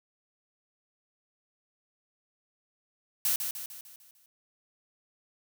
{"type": "noise with echo", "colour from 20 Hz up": "blue", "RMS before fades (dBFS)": -27, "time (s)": [3.25, 3.36], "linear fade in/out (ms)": 2, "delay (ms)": 150, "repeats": 6, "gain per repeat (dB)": -6, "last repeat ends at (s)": 4.26, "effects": []}